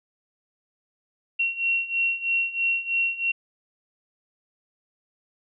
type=beating tone pair; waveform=sine; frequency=2732 / 2735.1 Hz; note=F7 / F7; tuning=-39 / -37 cents; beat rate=3.1 Hz; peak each=-27 / -24 dBFS; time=1.39-3.32 s; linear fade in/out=10 ms; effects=none